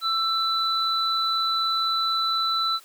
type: tone pair together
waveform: sine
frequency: 1331 / 3988 Hz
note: E6 / B7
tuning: +16 / +16 cents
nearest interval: octave + perfect fifth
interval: 1900 cents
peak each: -24 dBFS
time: 0.01-2.8 s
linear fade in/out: 50 ms
effects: white hiss -51 dBFS RMS until 2.84 s + high-pass 400 Hz 12 dB/octave